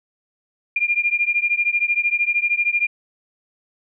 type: beating tone pair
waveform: sine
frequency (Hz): 2400 / 2413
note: D7 / D7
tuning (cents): +37 / +46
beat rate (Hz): 13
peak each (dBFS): -20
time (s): 0.76-2.87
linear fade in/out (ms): 5
effects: none